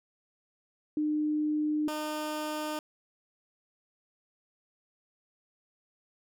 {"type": "tone pair in turn", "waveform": ["sine", "15% pulse"], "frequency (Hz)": [302.7, 305], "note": ["D#4", "D#4"], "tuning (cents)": [-48, -34], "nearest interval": "unison", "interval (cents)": 14, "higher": "second", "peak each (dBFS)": -26, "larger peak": "neither", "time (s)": [[0.97, 1.88], [1.88, 2.79]], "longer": "neither", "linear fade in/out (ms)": 2, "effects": []}